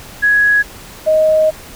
sine tone pair in turn, 1670 / 625.5 Hz, G#6 / D#5, +9 / +9 cents, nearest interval octave + perfect fourth, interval 1700 cents, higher first, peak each -8 dBFS, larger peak neither, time 0.22-0.63 / 1.06-1.51 s, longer second, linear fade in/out 20 ms, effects pink hiss -35 dBFS RMS until 1.75 s

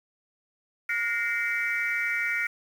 sine tone cluster, 1428 / 1857 / 2084 / 2296 Hz, F6 / A#6 / C7 / D7, +38 / -7 / -7 / -40 cents, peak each -30 dBFS, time 0.89-2.47 s, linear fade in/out 5 ms, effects tanh soft clip ceiling -17 dBFS + 8-bit

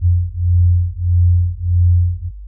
sine beating tone pair, 87.31 / 88.91 Hz, F2 / F2, 0 / +31 cents, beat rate 1.6 Hz, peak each -14 dBFS, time 0.01-2.31 s, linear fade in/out 50 ms, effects noise-tail reverb RT60 0.1 s tail -24 dB re dry + added 50 Hz sine -29 dBFS peak until 2.47 s

